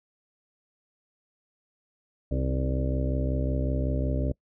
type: harmonic tone with a mistuned harmonic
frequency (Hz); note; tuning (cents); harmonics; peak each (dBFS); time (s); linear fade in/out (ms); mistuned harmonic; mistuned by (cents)
65.4; C2; 0; 1 / 2 / 3 / 4 / 5 / 6 / 7 / 8 / 9; -27 / -30 / -42 / -33 / -39 / -41 / -39 / -42 / -36; 2.31-4.32; 5; 5; -38
effects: noise-tail reverb RT60 0.1 s tail -24 dB re dry